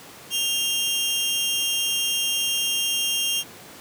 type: tone pair together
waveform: sawtooth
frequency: 2794 / 3202 Hz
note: F7 / G7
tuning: 0 / +36 cents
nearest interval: major second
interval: 236 cents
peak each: -22 / -21 dBFS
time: 0.3-3.44 s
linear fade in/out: 50 ms
effects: pink hiss -43 dBFS RMS until 3.8 s + high-pass 150 Hz 12 dB/octave